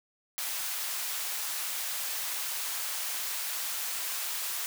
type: high-pass noise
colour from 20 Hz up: white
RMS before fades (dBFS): -34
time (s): 0.38-4.66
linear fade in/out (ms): 0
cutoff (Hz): 780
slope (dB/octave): 12
effects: none